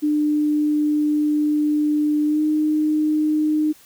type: tone with pitch glide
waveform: sine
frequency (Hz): 299.4 to 305.9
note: D4 to D#4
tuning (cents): +33 to -29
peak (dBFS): -16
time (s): 0.02-3.73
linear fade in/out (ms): 20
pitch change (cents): +38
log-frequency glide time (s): 2.26-2.41
effects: white hiss -50 dBFS RMS until 3.85 s